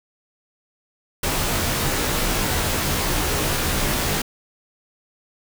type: noise with comb filter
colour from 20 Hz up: pink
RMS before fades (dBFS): -22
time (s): 1.23-4.22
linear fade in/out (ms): 5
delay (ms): 18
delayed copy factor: -0.8
effects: none